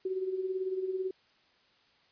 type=tone with tremolo; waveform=sine; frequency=376.1 Hz; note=F#4; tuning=28 cents sharp; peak=-28 dBFS; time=0.05-1.11 s; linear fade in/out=5 ms; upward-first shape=sine; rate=18 Hz; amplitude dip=60%; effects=white hiss -66 dBFS RMS until 2.11 s + resampled to 11025 Hz